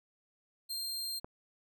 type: tone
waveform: sawtooth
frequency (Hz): 4186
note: C8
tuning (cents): 0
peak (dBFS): -33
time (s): 0.69-1.2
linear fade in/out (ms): 20
type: click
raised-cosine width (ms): 1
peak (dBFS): -28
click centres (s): 1.245
effects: none